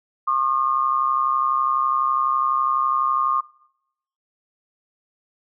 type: tone pair together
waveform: sine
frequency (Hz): 1078 / 1210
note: C#6 / D#6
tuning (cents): -49 / -49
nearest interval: major second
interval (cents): 200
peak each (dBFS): -21 / -20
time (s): 0.27-3.41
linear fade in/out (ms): 10
effects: noise-tail reverb RT60 0.8 s tail -22 dB re dry